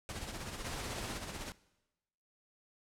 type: noise with tremolo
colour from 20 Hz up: pink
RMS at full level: -41 dBFS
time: 0.09-1.52 s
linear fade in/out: 0 ms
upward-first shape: sine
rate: 16 Hz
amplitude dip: 50%
type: noise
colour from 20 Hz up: pink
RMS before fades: -43 dBFS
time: 0.64-1.18 s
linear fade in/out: 10 ms
effects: noise-tail reverb RT60 1.0 s tail -20 dB re dry + low-pass 10000 Hz 12 dB/octave